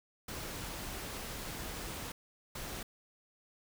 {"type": "noise bursts at uneven times", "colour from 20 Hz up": "pink", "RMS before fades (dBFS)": -42, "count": 2, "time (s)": [[0.28, 2.12], [2.55, 2.83]], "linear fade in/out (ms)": 5, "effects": []}